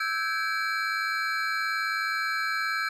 triangle tone cluster, 1314 / 1556 / 1655 / 2311 / 4166 Hz, E6 / G6 / G#6 / D7 / C8, -6 / -13 / -6 / -28 / -8 cents, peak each -29 / -30 / -31 / -32 / -36 dBFS, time 0-2.89 s, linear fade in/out 5 ms, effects none

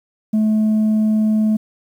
sine tone, 216 Hz, A3, 32 cents flat, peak -10 dBFS, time 0.33-1.57 s, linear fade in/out 10 ms, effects tanh soft clip ceiling -12 dBFS + 8-bit

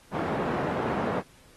pink band-pass noise, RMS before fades -29 dBFS, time 0.11-1.23 s, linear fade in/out 50 ms, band 180 to 1100 Hz, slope 12 dB/octave, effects pink hiss -57 dBFS RMS until 1.56 s + AAC 32 kbps

